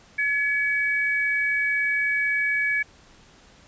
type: tone pair together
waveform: sine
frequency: 1700 / 2269 Hz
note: G#6 / C#7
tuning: +40 / +40 cents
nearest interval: perfect fourth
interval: 500 cents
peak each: -24 / -23 dBFS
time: 0.18-2.83 s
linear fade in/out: 10 ms
effects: pink hiss -53 dBFS RMS until 3.67 s + resampled to 16000 Hz